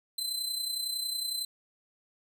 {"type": "tone with amplitude modulation", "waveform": "sawtooth", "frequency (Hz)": 4060, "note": "B7", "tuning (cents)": 47, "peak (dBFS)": -26, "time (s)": [0.18, 1.45], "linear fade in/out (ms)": 5, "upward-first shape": "sine", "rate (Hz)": 30.9, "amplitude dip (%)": 55, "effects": []}